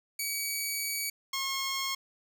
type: tone pair in turn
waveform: 10% pulse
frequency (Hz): 2269 / 1080.8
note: C#7 / C#6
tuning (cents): +40 / -44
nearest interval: octave + minor second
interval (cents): 1284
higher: first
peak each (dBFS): -22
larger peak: neither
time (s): 0.19-1.1 / 1.33-1.95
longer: first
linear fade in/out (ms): 5
effects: none